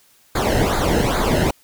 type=noise with flanger; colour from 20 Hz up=brown; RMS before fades=-18 dBFS; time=0.35-1.51 s; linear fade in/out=5 ms; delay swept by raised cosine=0.35 to 0.88 ms; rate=2.4 Hz; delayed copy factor=-0.8; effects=white hiss -55 dBFS RMS until 1.63 s